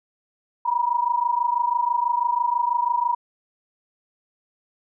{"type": "tone pair together", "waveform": "sine", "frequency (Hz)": [949, 975.1], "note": ["A#5", "B5"], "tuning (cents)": [31, -22], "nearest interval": "unison", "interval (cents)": 47, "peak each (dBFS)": -22, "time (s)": [0.65, 3.15], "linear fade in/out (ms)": 10, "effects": []}